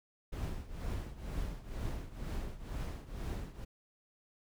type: noise with tremolo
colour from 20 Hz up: brown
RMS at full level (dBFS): -36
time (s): 0.32-3.65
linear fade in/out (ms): 10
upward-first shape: triangle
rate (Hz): 2.1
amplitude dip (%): 85
effects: none